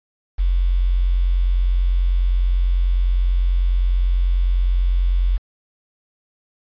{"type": "tone with quantisation", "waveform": "sine", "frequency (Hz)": 44.67, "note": "F1", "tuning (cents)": 40, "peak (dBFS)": -14, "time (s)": [0.38, 5.38], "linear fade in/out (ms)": 20, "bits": 7, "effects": ["resampled to 11025 Hz"]}